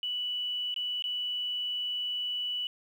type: tone with dropouts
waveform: sine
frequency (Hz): 2960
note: F#7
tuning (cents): 0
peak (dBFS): -30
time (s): 0.03-2.67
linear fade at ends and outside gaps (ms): 1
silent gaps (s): 0.742-0.762 / 1.023-1.04
effects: 10-bit

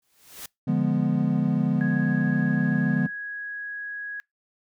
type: noise with exponential growth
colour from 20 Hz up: white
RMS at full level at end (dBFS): -35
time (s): 0.02-0.46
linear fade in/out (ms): 5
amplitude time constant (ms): 95
type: chord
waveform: triangle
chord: D diminished seventh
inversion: none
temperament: equal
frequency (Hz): 146.83 / 174.61 / 207.7 / 246.9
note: D3 / F3 / Ab3 / Cb4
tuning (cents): 0 / 0 / 0 / 0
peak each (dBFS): -24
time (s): 0.67-3.07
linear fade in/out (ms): 10
type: tone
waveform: sine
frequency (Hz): 1661.2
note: G#6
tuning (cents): 0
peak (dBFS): -31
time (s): 1.81-4.2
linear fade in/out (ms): 0
effects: noise-tail reverb RT60 0.2 s tail -25 dB re dry

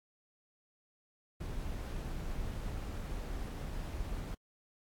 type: noise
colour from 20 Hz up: brown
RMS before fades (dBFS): -39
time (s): 1.4-4.35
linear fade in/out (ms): 10
effects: AAC 64 kbps

